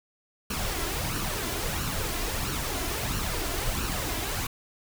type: noise with flanger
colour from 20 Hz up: pink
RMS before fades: -30 dBFS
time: 0.5-4.47 s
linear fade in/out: 5 ms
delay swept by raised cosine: 0.7 to 3 ms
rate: 1.5 Hz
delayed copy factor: +0.55
effects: none